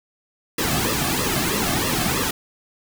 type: noise with flanger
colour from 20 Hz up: pink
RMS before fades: -22 dBFS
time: 0.58-2.31 s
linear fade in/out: 5 ms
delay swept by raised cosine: 1.3 to 2.12 ms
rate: 3.1 Hz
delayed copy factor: -0.8
effects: none